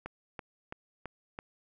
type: click train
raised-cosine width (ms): 0.5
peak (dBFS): -24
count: 5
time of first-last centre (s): 0.06-1.389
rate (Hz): 3.01
effects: none